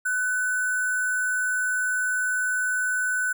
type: tone with sample-and-hold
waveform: sine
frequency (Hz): 1500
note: F#6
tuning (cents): +23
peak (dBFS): -22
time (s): 0.05-3.33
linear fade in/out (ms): 10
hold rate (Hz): 8820
effects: none